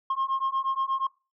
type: beating tone pair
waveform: sine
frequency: 1067 / 1075.4 Hz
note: C6 / C6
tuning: +34 / +47 cents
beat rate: 8.4 Hz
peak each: -26 dBFS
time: 0.1-1.07 s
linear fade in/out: 5 ms
effects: noise-tail reverb RT60 0.3 s tail -24 dB re dry + tanh soft clip ceiling -21 dBFS